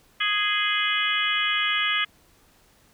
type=harmonic tone with a mistuned harmonic; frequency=415.3 Hz; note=G#4; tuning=in tune; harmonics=3 / 4 / 5 / 6 / 7 / 8; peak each=-29 / -28 / -27 / -30 / -28 / -29 dBFS; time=0.2-2.05 s; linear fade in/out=10 ms; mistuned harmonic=7; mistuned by=+41 cents; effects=pink hiss -59 dBFS RMS until 2.93 s